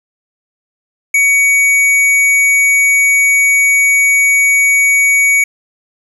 sine tone with hard clipping, 2250 Hz, C#7, 25 cents sharp, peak -9 dBFS, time 1.14-5.44 s, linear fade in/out 5 ms, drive 12 dB, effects none

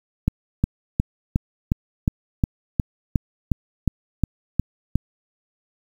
click train, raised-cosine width 5 ms, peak -5 dBFS, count 14, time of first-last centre 0.28-4.956 s, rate 2.78 Hz, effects 7-bit

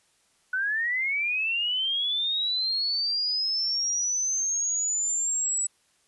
sine linear sweep, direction up, 1480 to 7902 Hz, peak -24 dBFS, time 0.53-5.67 s, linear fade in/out 5 ms, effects white hiss -66 dBFS RMS until 6.07 s + resampled to 24000 Hz

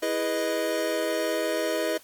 square chord, E major seventh, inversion none, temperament equal, 329.6 / 415.3 / 493.9 / 622.3 Hz, E4 / G#4 / B4 / D#5, 0 / 0 / 0 / 0 cents, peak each -32 / -33 / -32 / -29 dBFS, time 0.02-1.98 s, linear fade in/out 10 ms, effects white hiss -54 dBFS RMS until 2.03 s + AAC 64 kbps

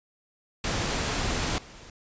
pink noise with level steps, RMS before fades -28 / -47 dBFS, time 0.64-1.9 s, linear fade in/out 2 ms, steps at 1.58 s, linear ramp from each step 2 ms, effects resampled to 16000 Hz

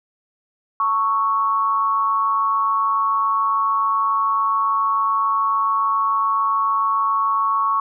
sine tone with amplitude modulation, 1108.7 Hz, C#6, in tune, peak -13 dBFS, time 0.8-7.8 s, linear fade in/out 2 ms, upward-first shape sine, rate 207 Hz, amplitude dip 65%, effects none

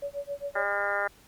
sine tone with tremolo, 568 Hz, C#5, 42 cents sharp, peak -29 dBFS, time 0.02-0.65 s, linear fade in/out 5 ms, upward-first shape sine, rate 7.4 Hz, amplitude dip 100%
harmonic tone, 201.8 Hz, G#3, 49 cents flat, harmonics 2 / 3 / 4 / 5 / 6 / 7 / 8 / 9 / 10, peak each -39 / -32 / -34 / -39 / -37 / -31 / -37 / -33 / -42 dBFS, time 0.55-1.08 s, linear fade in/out 10 ms
effects pink hiss -57 dBFS RMS until 1.27 s + Opus 48 kbps

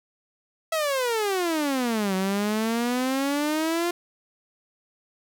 sawtooth exponential two-way sweep, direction down then up, 659.3 to 186.5 to 351.6 Hz, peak -19 dBFS, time 0.72-3.91 s, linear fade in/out 5 ms, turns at 2.15 s, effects none

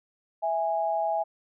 sine tone pair together, 657.9 / 826 Hz, E5 / G#5, -4 / -10 cents, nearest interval major third, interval 394 cents, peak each -27 dBFS, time 0.42-1.24 s, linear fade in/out 20 ms, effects none

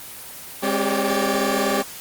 20% pulse tone cluster, 204.4 / 267 / 392.5 / 575 Hz, G#3 / C4 / G4 / D5, -27 / +35 / +2 / -37 cents, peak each -20 dBFS, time 0.62-1.83 s, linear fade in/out 20 ms, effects white hiss -37 dBFS RMS until 2 s + Opus 24 kbps

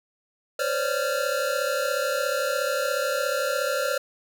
square tone cluster, 512 / 549 / 583 / 1382 Hz, C5 / C#5 / D5 / F6, -38 / -17 / -13 / -19 cents, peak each -30 dBFS, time 0.59-3.98 s, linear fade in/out 5 ms, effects none

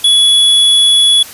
square tone, 3392 Hz, G#7, 36 cents sharp, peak -6 dBFS, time 0.04-1.23 s, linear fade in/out 5 ms, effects white hiss -31 dBFS RMS until 1.33 s + resampled to 32000 Hz

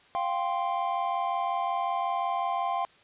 triangle chord, F suspended second, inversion none, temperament equal, 698.5 / 784 / 1046.5 Hz, F5 / G5 / C6, 0 / 0 / 0 cents, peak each -29 dBFS, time 0.15-2.85 s, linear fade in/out 0 ms, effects white hiss -58 dBFS RMS until 3.03 s + resampled to 8000 Hz

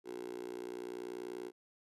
10% pulse tone with high-pass filter, 60.3 Hz, B1, 41 cents flat, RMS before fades -44 dBFS, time 0.04-1.52 s, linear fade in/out 50 ms, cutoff 380 Hz, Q 6, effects resampled to 32000 Hz

